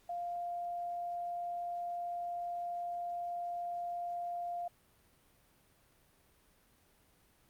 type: tone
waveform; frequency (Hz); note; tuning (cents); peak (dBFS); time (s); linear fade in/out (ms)
sine; 698.5; F5; 0; -36; 0.09-4.68; 5
effects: pink hiss -68 dBFS RMS until 7.49 s + Opus 48 kbps